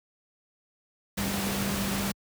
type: tone in noise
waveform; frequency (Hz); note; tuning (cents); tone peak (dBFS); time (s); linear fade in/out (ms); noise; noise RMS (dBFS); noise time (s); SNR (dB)
sine; 197.6; G3; +14; -30; 1.17-2.12; 10; pink; -31; 1.17-2.12; -2
effects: high-pass 60 Hz 12 dB/octave